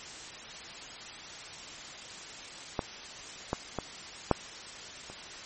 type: clicks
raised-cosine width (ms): 1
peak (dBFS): -14 / -14 / -17 / -7 / -29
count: 5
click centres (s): 2.792 / 3.531 / 3.787 / 4.313 / 5.1
effects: white hiss -44 dBFS RMS until 5.45 s + MP3 32 kbps